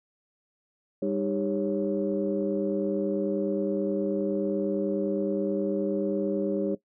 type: tone cluster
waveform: sine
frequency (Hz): 199.3 / 309.4 / 398.8 / 550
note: G3 / D#4 / G4 / C#5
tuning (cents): +29 / -10 / +30 / -14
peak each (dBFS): -30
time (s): 1.02-6.75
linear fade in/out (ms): 5
effects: noise-tail reverb RT60 0.1 s tail -17 dB re dry + tanh soft clip ceiling -15 dBFS